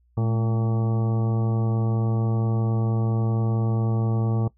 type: harmonic tone with a mistuned harmonic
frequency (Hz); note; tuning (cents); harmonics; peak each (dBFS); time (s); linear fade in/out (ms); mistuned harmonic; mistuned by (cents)
113.8; A#2; -41; 1 / 2 / 3 / 4 / 5 / 6 / 7 / 8 / 10; -21 / -29 / -34 / -34 / -41 / -42 / -40 / -44 / -42; 0.17-4.48; 5; 2; -73
effects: noise-tail reverb RT60 0.1 s tail -19 dB re dry + added 60 Hz sine -59 dBFS peak until 4.57 s